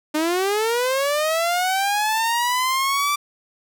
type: linear sweep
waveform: sawtooth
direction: up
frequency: 299.1 to 1174.7 Hz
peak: -15 dBFS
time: 0.14-3.16 s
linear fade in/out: 10 ms
effects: none